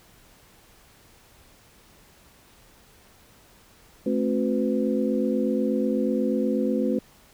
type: tone cluster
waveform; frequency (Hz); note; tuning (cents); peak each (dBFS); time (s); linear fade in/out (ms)
sine; 218.3 / 266.5 / 361.7 / 504; A3 / C4 / F#4 / B4; -13 / +32 / -39 / +35; -25 / -26 / -29 / -28; 4.06-6.99; 5
effects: pink hiss -55 dBFS RMS until 7.33 s